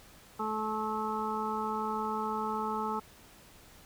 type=harmonic tone; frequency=216.6 Hz; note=A3; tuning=27 cents flat; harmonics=1 / 2 / 4 / 5 / 6; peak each=-38 / -38 / -35 / -39 / -37 dBFS; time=0.39-3 s; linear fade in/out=10 ms; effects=pink hiss -56 dBFS RMS until 3.85 s